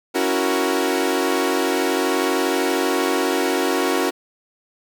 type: chord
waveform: sawtooth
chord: F# dominant seventh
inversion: second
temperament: equal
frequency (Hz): 277.2 / 329.6 / 370 / 466.2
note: C#4 / E4 / F#4 / A#4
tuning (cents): 0 / 0 / 0 / 0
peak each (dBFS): -20 / -21 / -18 / -21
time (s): 0.14-4.11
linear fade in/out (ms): 20
effects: none